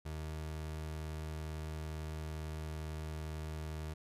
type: tone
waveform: 30% pulse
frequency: 77.78 Hz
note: D#2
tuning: in tune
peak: -37 dBFS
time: 0.05-3.94 s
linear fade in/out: 10 ms
effects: resampled to 32000 Hz